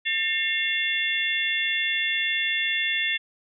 sine tone cluster, 1802 / 2140 / 2747 / 3459 Hz, A6 / C7 / F7 / A7, +41 / +38 / -29 / -30 cents, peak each -28 dBFS, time 0.05-3.18 s, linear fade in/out 20 ms, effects none

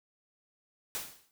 white noise with exponential decay, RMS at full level -34 dBFS, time 0.95-1.31 s, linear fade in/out 0 ms, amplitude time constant 77 ms, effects none

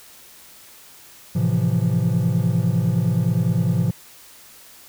triangle chord, F major seventh, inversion first, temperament equal, 110 / 130.81 / 164.81 / 174.61 Hz, A2 / C3 / E3 / F3, 0 / 0 / 0 / 0 cents, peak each -20 dBFS, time 1.35-3.91 s, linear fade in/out 10 ms, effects tanh soft clip ceiling -8 dBFS + white hiss -46 dBFS RMS until 4.88 s

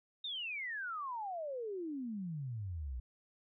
sine exponential sweep, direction down, 3749 to 58.27 Hz, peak -38 dBFS, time 0.24-3 s, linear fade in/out 5 ms, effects none

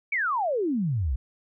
sine exponential sweep, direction down, 2349 to 56.9 Hz, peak -23 dBFS, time 0.12-1.16 s, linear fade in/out 5 ms, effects none

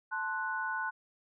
sine chord, F# diminished, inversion first, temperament equal, 880 / 1046.5 / 1480 Hz, A5 / C6 / F#6, 0 / 0 / 0 cents, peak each -38 / -39 / -34 dBFS, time 0.11-0.91 s, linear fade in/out 20 ms, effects none

